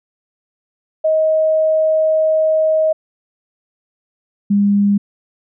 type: tone pair in turn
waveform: sine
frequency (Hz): 630 / 202.3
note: D#5 / G#3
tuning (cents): +21 / -45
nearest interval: octave + minor sixth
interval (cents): 1966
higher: first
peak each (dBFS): -11 / -10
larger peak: second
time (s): 1.04-2.93 / 4.5-4.98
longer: first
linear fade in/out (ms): 10
effects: none